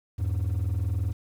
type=tone pair together; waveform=triangle; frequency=83.4 / 103.57 Hz; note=E2 / G#2; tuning=+21 / -4 cents; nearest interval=major third; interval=375 cents; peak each=-24 dBFS; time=0.18-1.13 s; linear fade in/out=20 ms; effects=tanh soft clip ceiling -20 dBFS + 9-bit